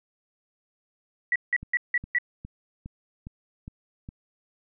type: tone bursts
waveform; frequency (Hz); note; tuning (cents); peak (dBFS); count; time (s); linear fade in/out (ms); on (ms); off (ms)
sine; 1944; B6; -28; -20; 5; 1.32-2.185; 2; 37; 170
type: click train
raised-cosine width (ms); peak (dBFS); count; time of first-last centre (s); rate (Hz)
5; -26; 7; 1.63-4.089; 2.44
effects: none